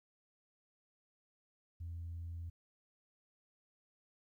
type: tone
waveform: sine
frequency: 84.5 Hz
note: E2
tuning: 43 cents sharp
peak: -40 dBFS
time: 1.8-2.5 s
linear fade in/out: 10 ms
effects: tanh soft clip ceiling -38 dBFS + 13-bit